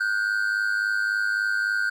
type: tone pair together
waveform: triangle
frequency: 1446 / 1549.6 Hz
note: F#6 / G6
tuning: -40 / -20 cents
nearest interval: minor second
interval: 120 cents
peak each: -23 dBFS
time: 0-1.9 s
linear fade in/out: 10 ms
effects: none